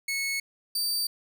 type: tone pair in turn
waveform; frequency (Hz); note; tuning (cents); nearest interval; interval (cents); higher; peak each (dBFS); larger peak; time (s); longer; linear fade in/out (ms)
sawtooth; 2200 / 4639; C#7 / D8; -14 / -22; octave + minor second; 1292; second; -24 / -23; second; 0.08-0.4 / 0.75-1.07; neither; 5
effects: none